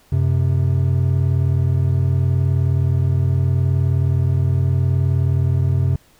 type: tone pair together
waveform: triangle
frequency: 92.5 / 131.72 Hz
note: F#2 / C3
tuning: 0 / +12 cents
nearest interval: tritone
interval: 612 cents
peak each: -15 dBFS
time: 0.12-5.96 s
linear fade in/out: 5 ms
effects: pink hiss -54 dBFS RMS until 6.19 s